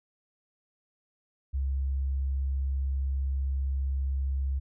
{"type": "tone", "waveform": "sine", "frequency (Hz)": 67.6, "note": "C#2", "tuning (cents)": -43, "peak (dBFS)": -26, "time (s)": [1.53, 4.6], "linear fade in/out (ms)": 20, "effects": []}